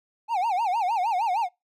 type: tone with vibrato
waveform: triangle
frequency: 818 Hz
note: G#5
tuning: 26 cents flat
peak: -20 dBFS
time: 0.28-1.49 s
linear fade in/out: 50 ms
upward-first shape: sine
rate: 6.5 Hz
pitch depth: 240 cents each way
effects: noise-tail reverb RT60 0.2 s tail -25 dB re dry